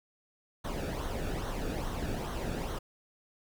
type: noise with flanger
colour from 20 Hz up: brown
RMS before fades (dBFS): -35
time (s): 0.64-2.79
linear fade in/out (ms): 10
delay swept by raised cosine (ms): 0.4 to 1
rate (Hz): 2.4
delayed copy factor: -0.6
effects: none